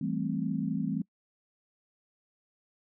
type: chord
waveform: sine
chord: A minor seventh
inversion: second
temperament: equal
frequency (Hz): 164.81 / 196 / 220 / 261.6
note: E3 / G3 / A3 / C4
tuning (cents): 0 / 0 / 0 / 0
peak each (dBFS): -34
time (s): 0.01-1.02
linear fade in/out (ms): 5
effects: noise-tail reverb RT60 0.1 s tail -25 dB re dry